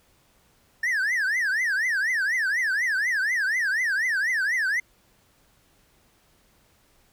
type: tone with vibrato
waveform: triangle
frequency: 1760 Hz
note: A6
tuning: in tune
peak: -20 dBFS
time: 0.83-4.8 s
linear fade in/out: 5 ms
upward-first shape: triangle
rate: 4.1 Hz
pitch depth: 300 cents each way
effects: pink hiss -62 dBFS RMS until 7.12 s